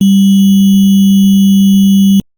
sine tone with sample-and-hold, 196 Hz, G3, in tune, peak -3 dBFS, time 0.01-2.2 s, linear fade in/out 2 ms, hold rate 3150 Hz, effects Opus 24 kbps

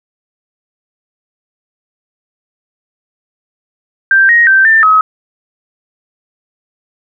sine tone with pitch steps, 1574 / 1877 / 1560 / 1787 / 1276 Hz, G6 / A#6 / G6 / A6 / D#6, +7 / +11 / -9 / +26 / +43 cents, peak -4 dBFS, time 4.11-5.01 s, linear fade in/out 2 ms, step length 180 ms, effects none

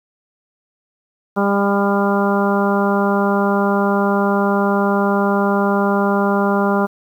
harmonic tone, 200 Hz, G3, 35 cents sharp, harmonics 1 / 2 / 3 / 4 / 5 / 6 / 7, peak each -17 / -20 / -22 / -23 / -24 / -25 / -25 dBFS, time 1.36-6.87 s, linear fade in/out 20 ms, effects 8-bit

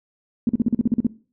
sine tone bursts, 233.1 Hz, A#3, in tune, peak -14 dBFS, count 10, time 0.47-1.068 s, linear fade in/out 2 ms, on 22 ms, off 42 ms, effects noise-tail reverb RT60 0.4 s tail -20 dB re dry

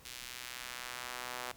sawtooth tone with high-pass filter sweep, 124.1 Hz, B2, 9 cents sharp, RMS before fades -44 dBFS, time 0.05-1.52 s, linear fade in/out 5 ms, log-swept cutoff 3000 to 770 Hz, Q 0.8, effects pink hiss -59 dBFS RMS until 1.56 s

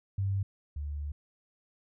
sine tone pair in turn, 98 / 72.95 Hz, G2 / D2, 0 / -11 cents, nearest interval perfect fourth, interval 511 cents, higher first, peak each -27 / -33 dBFS, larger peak first, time 0.18-0.43 / 0.76-1.12 s, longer second, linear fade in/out 5 ms, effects none

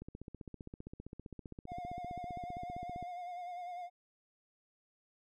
click train, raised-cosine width 3 ms, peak -33 dBFS, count 47, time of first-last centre 0.02-3.027 s, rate 15.3 Hz
triangle tone with vibrato, 711 Hz, F5, 31 cents sharp, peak -39 dBFS, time 1.67-3.9 s, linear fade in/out 50 ms, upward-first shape sine, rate 10 Hz, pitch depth 41 cents each way
effects none

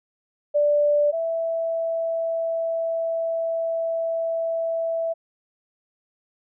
sine tone pair in turn, 587.3 / 659.6 Hz, D5 / E5, 0 / +1 cents, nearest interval major second, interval 201 cents, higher second, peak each -16 / -22 dBFS, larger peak first, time 0.54-1.12 / 1.12-5.14 s, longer second, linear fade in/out 20 ms, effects none

